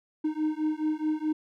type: beating tone pair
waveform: triangle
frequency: 306.7 / 311.4 Hz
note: D#4 / D#4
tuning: -25 / +2 cents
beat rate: 4.7 Hz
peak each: -27 dBFS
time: 0.24-1.33 s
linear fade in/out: 10 ms
effects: none